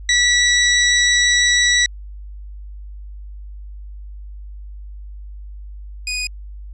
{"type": "tone pair in turn", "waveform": "20% pulse", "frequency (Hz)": [1949, 2483], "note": ["B6", "D#7"], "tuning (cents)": [-23, -4], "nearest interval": "major third", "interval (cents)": 419, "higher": "second", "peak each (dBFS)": [-7, -16], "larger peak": "first", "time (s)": [[0.09, 1.86], [6.07, 6.27]], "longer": "first", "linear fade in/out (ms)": 2, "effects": ["added 50 Hz sine -31 dBFS peak until 6.73 s", "resampled to 22050 Hz"]}